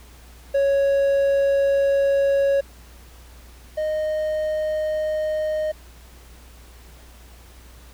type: tone pair in turn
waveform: triangle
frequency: 554.4 / 618 Hz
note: C#5 / D#5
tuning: 0 / -12 cents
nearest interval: major second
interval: 188 cents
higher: second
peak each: -14 / -19 dBFS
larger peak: first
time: 0.54-2.61 / 3.77-5.72 s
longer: first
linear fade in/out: 10 ms
effects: added 60 Hz sine -44 dBFS peak until 7.93 s + pink hiss -50 dBFS RMS until 7.93 s